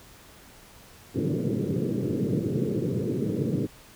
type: band-pass noise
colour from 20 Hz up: pink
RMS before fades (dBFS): -27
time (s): 1.14-3.67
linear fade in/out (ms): 20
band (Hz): 110 to 470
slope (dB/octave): 48
effects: pink hiss -51 dBFS RMS until 3.95 s